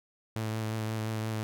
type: tone with vibrato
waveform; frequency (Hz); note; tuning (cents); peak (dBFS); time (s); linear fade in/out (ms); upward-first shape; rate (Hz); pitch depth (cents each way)
sawtooth; 110; A2; 0; -27; 0.36-1.43; 0; sine; 5.7; 18
effects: none